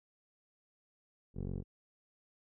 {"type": "tone with low-pass filter", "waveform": "15% pulse", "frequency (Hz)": 46.25, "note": "F#1", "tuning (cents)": 0, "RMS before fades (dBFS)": -39, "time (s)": [1.34, 1.64], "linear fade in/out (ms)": 50, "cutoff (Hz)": 330, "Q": 2.1, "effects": []}